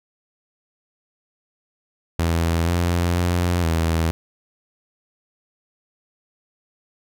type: tone with pitch steps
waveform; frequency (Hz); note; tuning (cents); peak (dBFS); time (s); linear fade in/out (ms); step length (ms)
sawtooth; 83.4 / 86.7 / 87.9 / 82; E2 / F2 / F2 / E2; +21 / -12 / +12 / -9; -14; 2.19-4.11; 0; 480
effects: none